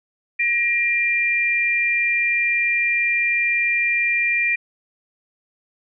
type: tone pair together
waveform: sine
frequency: 1894 / 2389 Hz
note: A#6 / D7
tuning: +27 / +29 cents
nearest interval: major third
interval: 402 cents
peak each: -22 / -18 dBFS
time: 0.39-4.56 s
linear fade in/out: 10 ms
effects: none